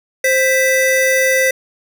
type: tone pair together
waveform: square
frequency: 523.3 / 1981.4 Hz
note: C5 / B6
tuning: 0 / +5 cents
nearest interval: octave + major seventh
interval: 2305 cents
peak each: -15 dBFS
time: 0.24-1.51 s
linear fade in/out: 5 ms
effects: none